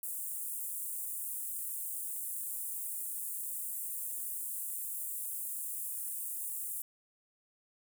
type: high-pass noise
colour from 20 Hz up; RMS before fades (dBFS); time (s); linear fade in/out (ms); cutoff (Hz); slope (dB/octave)
pink; -39; 0.03-6.82; 2; 8400; 48
effects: none